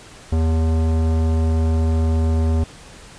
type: tone with tanh clipping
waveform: sine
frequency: 80.5 Hz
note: E2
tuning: 41 cents flat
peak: -17 dBFS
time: 0.32-2.64 s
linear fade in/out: 5 ms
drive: 18 dB
effects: pink hiss -42 dBFS RMS until 3.18 s + resampled to 22050 Hz